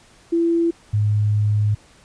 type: tone pair in turn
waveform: sine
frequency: 336.2 / 104.92 Hz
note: E4 / G#2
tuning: +34 / +18 cents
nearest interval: octave + minor sixth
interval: 2016 cents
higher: first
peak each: -15 dBFS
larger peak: neither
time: 0.32-0.71 / 0.93-1.75 s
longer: second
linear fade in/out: 10 ms
effects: pink hiss -51 dBFS RMS until 2.04 s + resampled to 22050 Hz